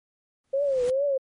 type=noise with exponential growth; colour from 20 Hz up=pink; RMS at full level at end=-38 dBFS; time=0.44-0.9 s; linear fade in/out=1 ms; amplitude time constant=100 ms
type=tone with vibrato; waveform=sine; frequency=531 Hz; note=C5; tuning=25 cents sharp; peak=-21 dBFS; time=0.53-1.18 s; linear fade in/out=10 ms; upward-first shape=triangle; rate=2.4 Hz; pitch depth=160 cents each way
effects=MP3 48 kbps